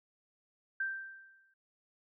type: tone with exponential decay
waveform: sine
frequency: 1568 Hz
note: G6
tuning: in tune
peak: -30 dBFS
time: 0.8-1.54 s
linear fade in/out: 5 ms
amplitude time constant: 160 ms
effects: none